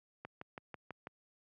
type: click train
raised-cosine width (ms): 0.5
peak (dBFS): -29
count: 6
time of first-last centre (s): 0.25-1.071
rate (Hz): 6.09
effects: high-pass 100 Hz 12 dB/octave